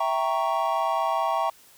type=chord; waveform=triangle; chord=E diminished seventh; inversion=none; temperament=equal; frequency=659.3 / 784 / 932.3 / 1108.7 Hz; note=E5 / G5 / Bb5 / Db6; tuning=0 / 0 / 0 / 0 cents; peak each=-26 dBFS; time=0-1.5 s; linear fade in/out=5 ms; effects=white hiss -54 dBFS RMS until 1.77 s